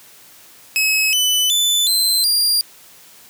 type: tone with pitch steps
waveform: sawtooth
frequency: 2566 / 2999 / 3505 / 4097 / 4788 Hz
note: E7 / F#7 / A7 / C8 / D8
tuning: -47 / +23 / -7 / -37 / +33 cents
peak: -11 dBFS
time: 0.76-2.61 s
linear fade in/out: 0 ms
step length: 370 ms
effects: white hiss -45 dBFS RMS until 3.29 s + high-pass 80 Hz 12 dB/octave